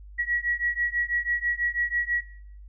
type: beating tone pair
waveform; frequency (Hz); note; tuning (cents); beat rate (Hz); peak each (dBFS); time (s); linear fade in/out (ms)
sine; 1918 / 1924.1; A#6 / B6; +49 / -46; 6.1; -26 / -27; 0.18-2.22; 20
effects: noise-tail reverb RT60 0.7 s tail -21 dB re dry + added 50 Hz sine -42 dBFS peak until 2.68 s